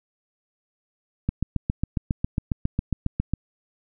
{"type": "click train", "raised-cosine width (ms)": 5, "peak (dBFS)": -10, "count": 16, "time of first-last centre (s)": [1.29, 3.336], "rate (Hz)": 7.33, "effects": []}